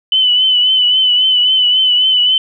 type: tone with vibrato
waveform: sine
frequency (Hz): 3009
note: F#7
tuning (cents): +28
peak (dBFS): -8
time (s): 0.12-2.38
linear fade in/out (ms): 2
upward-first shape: triangle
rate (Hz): 3.7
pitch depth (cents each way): 48
effects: none